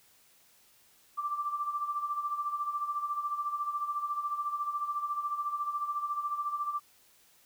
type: tone with tremolo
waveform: sine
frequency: 1174.7 Hz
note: D6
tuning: in tune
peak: -28 dBFS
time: 1.17-6.8 s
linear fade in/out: 20 ms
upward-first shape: sine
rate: 14 Hz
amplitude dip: 65%
effects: white hiss -63 dBFS RMS until 7.45 s